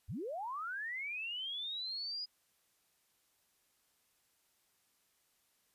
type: linear sweep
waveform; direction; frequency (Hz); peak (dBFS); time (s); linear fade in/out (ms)
sine; up; 56.1 to 4978; -38; 0.08-2.26; 20
effects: white hiss -75 dBFS RMS until 5.74 s + resampled to 32000 Hz